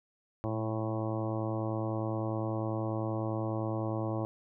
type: harmonic tone with a mistuned harmonic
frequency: 110 Hz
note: A2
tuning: in tune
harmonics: 1 / 2 / 3 / 4 / 5 / 6 / 7 / 8 / 9 / 10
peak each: -34 / -41 / -36 / -45 / -39 / -43 / -44 / -48 / -46 / -47 dBFS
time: 0.44-4.25 s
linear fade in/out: 0 ms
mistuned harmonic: 1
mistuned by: +49 cents
effects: none